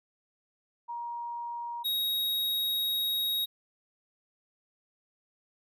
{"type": "tone pair in turn", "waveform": ["sine", "square"], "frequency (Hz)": [946, 3784], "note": ["A#5", "A#7"], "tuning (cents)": [25, 25], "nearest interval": "2 octaves", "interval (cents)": 2400, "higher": "second", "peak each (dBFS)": [-34, -28], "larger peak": "second", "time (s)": [[0.88, 1.84], [1.84, 3.46]], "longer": "second", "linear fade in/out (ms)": 20, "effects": []}